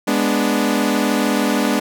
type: chord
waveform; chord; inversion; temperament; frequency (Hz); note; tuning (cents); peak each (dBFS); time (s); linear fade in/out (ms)
sawtooth; G# diminished; none; equal; 207.7 / 246.9 / 293.7; G#3 / B3 / D4; 0 / 0 / 0; -16; 0.07-1.8; 10
effects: none